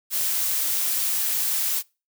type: noise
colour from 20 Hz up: blue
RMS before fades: -24 dBFS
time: 0.1-1.83 s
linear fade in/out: 50 ms
effects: noise-tail reverb RT60 0.3 s tail -25 dB re dry